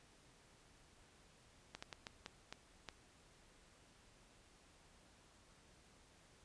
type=slowing click train; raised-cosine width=0.2 ms; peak=-29 dBFS; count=7; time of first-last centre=1.75-2.888 s; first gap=75 ms; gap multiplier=1.37; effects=pink hiss -67 dBFS RMS until 6.44 s + resampled to 22050 Hz